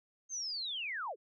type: linear sweep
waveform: sine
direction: down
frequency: 6450 to 348.5 Hz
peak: -36 dBFS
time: 0.29-1.16 s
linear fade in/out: 50 ms
effects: none